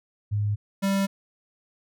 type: tone pair in turn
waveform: sine / square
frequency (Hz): 103.83 / 196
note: G#2 / G3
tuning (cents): 0 / 0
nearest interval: major seventh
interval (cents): 1100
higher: second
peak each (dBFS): -22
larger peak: neither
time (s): 0.31-0.56 / 0.82-1.07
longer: neither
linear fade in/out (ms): 20
effects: none

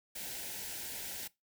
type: band-stop noise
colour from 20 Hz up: white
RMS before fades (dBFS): -42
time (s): 0.15-1.28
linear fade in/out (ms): 10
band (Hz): 970 to 1400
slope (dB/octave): 96
effects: noise-tail reverb RT60 0.2 s tail -21 dB re dry

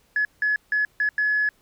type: tone bursts at uneven times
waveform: sine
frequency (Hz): 1700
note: G#6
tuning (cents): +40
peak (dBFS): -18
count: 5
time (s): 0.16-0.25 / 0.42-0.56 / 0.72-0.85 / 1-1.09 / 1.18-1.49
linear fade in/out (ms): 2
effects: tanh soft clip ceiling -14 dBFS + pink hiss -62 dBFS RMS until 1.61 s

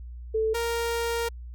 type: tone pair in turn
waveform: sine / sawtooth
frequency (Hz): 440 / 466.2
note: A4 / A#4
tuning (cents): 0 / 0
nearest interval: minor second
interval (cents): 100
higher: second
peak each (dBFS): -22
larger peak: neither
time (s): 0.34-0.54 / 0.54-1.29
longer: second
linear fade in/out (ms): 10
effects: added 60 Hz sine -37 dBFS peak until 1.54 s

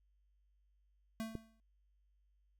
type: tone with exponential decay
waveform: square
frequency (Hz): 222.9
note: A3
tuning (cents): +23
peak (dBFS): -37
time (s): 1.2-1.6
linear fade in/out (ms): 0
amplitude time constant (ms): 85
type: click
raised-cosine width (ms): 3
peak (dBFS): -28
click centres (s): 1.353
effects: added 50 Hz sine -70 dBFS peak until 2.59 s

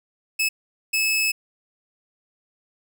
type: tone bursts at uneven times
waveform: sawtooth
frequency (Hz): 2597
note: E7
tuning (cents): -26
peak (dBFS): -16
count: 2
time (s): 0.39-0.49 / 0.93-1.32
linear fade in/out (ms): 10
effects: none

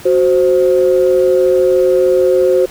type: tone pair together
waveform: sine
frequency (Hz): 370 / 523.6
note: F#4 / C5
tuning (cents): 0 / +1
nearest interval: tritone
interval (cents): 601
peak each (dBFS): -10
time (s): 0.05-2.66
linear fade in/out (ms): 10
effects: tanh soft clip ceiling -1 dBFS + pink hiss -35 dBFS RMS until 2.7 s

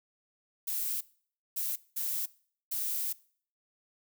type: noise bursts at uneven times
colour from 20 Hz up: violet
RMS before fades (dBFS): -33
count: 4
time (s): 0.67-1.01 / 1.56-1.76 / 1.96-2.26 / 2.71-3.13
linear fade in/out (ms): 10
effects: noise-tail reverb RT60 0.5 s tail -21 dB re dry

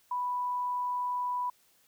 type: tone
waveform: sine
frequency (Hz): 987.8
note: B5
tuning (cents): 0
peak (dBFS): -29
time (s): 0.11-1.5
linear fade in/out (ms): 5
effects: white hiss -66 dBFS RMS until 1.87 s

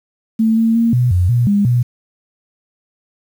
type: tone with pitch steps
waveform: sine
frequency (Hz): 222.7 / 226.1 / 230.7 / 123.6 / 89.8 / 120.7 / 202.9 / 122.1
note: A3 / A3 / A#3 / B2 / F2 / B2 / G#3 / B2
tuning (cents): +21 / +47 / -18 / +2 / +49 / -39 / -40 / -19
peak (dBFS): -10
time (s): 0.39-1.83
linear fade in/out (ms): 10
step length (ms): 180
effects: 7-bit

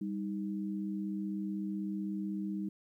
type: tone pair together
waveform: sine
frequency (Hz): 197.4 / 313.4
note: G3 / D#4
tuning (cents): +12 / +13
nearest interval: minor sixth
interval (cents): 801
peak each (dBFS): -35 / -39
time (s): 0.01-2.69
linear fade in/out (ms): 5
effects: 12-bit

